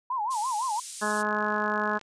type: tone with vibrato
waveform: sine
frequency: 938 Hz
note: A#5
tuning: 11 cents sharp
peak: -26 dBFS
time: 0.1-0.8 s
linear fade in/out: 5 ms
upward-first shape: sine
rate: 5.9 Hz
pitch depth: 220 cents each way
type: high-pass noise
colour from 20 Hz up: white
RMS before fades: -35 dBFS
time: 0.3-1.23 s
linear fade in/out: 20 ms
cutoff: 5300 Hz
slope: 12 dB/octave
type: harmonic tone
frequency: 210.9 Hz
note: G#3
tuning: 27 cents sharp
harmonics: 1 / 2 / 3 / 4 / 5 / 6 / 7 / 8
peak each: -33 / -34 / -34 / -34 / -31 / -34 / -34 / -32 dBFS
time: 1.01-1.99 s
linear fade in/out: 20 ms
type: click train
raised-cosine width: 0.2 ms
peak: -32 dBFS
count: 41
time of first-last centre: 1.23-2.013 s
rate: 51.1 Hz
effects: resampled to 22050 Hz